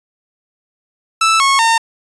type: tone with pitch steps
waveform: sawtooth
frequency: 1318.5 / 1096 / 911 Hz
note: E6 / C#6 / A#5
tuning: 0 / -20 / -40 cents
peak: -6 dBFS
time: 1.21-1.78 s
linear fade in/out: 5 ms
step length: 190 ms
effects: resampled to 22050 Hz